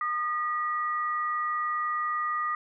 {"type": "tone pair together", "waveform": "sine", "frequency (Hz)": [1221.7, 1931], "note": ["D#6", "B6"], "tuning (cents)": [-32, -39], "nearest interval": "minor sixth", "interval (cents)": 793, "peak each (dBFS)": [-27, -34], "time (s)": [0.01, 2.55], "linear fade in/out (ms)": 2, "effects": []}